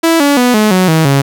sawtooth tone with pitch steps, 329.6 / 285.3 / 246.9 / 213.7 / 184.98 / 160.11 / 138.58 Hz, E4 / C#4 / B3 / G#3 / F#3 / D#3 / C#3, 0 / +50 / 0 / +50 / 0 / +50 / 0 cents, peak -3 dBFS, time 0.03-1.22 s, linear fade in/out 10 ms, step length 170 ms, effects none

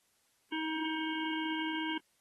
harmonic tone, 316.4 Hz, D#4, 29 cents sharp, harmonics 1 / 3 / 5 / 7 / 9 / 10, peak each -35 / -40 / -42 / -43 / -45 / -45 dBFS, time 0.52-1.98 s, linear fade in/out 5 ms, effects white hiss -73 dBFS RMS until 2.2 s + AAC 32 kbps

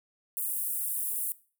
pink high-pass noise, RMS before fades -32 dBFS, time 0.37-1.32 s, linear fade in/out 0 ms, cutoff 9200 Hz, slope 48 dB/octave, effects noise-tail reverb RT60 0.4 s tail -19 dB re dry

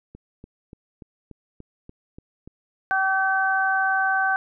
click train, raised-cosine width 3 ms, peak -28 dBFS, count 9, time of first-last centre 0.15-2.476 s, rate 3.44 Hz
harmonic tone, 383.9 Hz, G4, 36 cents flat, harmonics 2 / 3 / 4, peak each -23 / -30 / -21 dBFS, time 2.91-4.36 s, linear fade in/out 0 ms
effects none

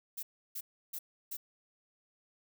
violet noise bursts, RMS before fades -40 dBFS, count 4, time 0.17-1.37 s, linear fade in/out 10 ms, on 60 ms, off 320 ms, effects none

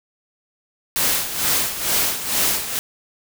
white noise with tremolo, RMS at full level -18 dBFS, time 0.96-2.79 s, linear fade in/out 0 ms, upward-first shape sine, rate 2.2 Hz, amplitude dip 70%, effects none

